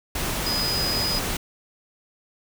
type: tone in noise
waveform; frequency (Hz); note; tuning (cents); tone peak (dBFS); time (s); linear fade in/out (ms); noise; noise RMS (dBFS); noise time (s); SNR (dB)
sine; 4978; D#8; 0; -24; 0.46-1.19; 5; pink; -27; 0.15-1.37; 0
effects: none

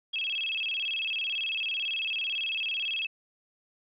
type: tone with vibrato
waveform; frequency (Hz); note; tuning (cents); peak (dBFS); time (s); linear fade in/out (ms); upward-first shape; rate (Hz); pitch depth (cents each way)
sine; 2931; F#7; -17; -28; 0.13-3.07; 10; square; 18; 190
effects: resampled to 8000 Hz + 10-bit

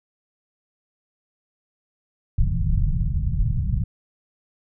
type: low-pass noise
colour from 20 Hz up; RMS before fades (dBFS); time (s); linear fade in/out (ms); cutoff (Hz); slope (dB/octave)
pink; -21; 2.38-3.84; 5; 170; 48
effects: none

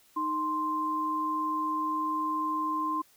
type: tone pair together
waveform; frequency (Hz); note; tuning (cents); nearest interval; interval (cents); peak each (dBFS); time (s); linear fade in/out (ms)
sine; 309.7 / 1046.5; D#4 / C6; -8 / 0; octave + major sixth; 2108; -34 / -28; 0.16-3.02; 10
effects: white hiss -62 dBFS RMS until 3.16 s

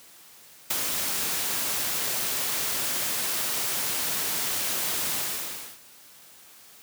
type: noise with ADSR envelope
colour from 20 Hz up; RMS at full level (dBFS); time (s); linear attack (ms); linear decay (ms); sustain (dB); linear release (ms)
white; -24; 0.7-5.8; 8; 21; -4; 650
effects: white hiss -51 dBFS RMS until 6.82 s + high-pass 100 Hz 12 dB/octave

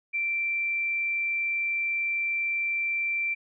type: tone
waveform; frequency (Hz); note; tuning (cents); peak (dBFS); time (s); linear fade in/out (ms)
sine; 2349; D7; 0; -25; 0.13-3.35; 20
effects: none

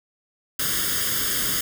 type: noise with comb filter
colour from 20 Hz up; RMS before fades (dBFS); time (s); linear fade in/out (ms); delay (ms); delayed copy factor
white; -24; 0.59-1.61; 5; 0.6; +0.85
effects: none

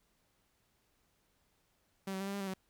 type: tone with pitch steps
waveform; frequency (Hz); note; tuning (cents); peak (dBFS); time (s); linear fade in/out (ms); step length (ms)
sawtooth; 193.6 / 190.2 / 195.7 / 198.1 / 200.4 / 194.6 / 188.8; G3 / F#3 / G3 / G3 / G3 / G3 / F#3; -21 / +48 / -3 / +18 / +38 / -12 / +35; -33; 2.07-2.539; 5; 67
effects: pink hiss -75 dBFS RMS until 2.69 s

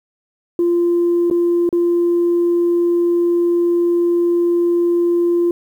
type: tone with dropouts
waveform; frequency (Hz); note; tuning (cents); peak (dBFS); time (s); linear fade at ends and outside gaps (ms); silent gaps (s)
sine; 345.8; F4; -17; -11; 0.59-5.51; 2; 1.301-1.311 / 1.691-1.727
effects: tanh soft clip ceiling -9 dBFS + 8-bit

